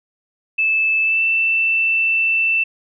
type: tone with pitch glide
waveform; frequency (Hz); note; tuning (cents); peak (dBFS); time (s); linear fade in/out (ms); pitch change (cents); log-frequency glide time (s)
sine; 2625 to 2665; E7 to E7; -8 to +18; -14; 0.58-2.64; 10; +26; 1.02-1.23
effects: none